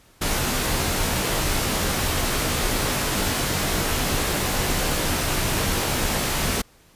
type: noise with comb filter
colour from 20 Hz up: pink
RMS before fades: -23 dBFS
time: 0.21-6.62 s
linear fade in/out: 10 ms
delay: 18 ms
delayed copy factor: -0.55
effects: pink hiss -55 dBFS RMS until 6.95 s + resampled to 32000 Hz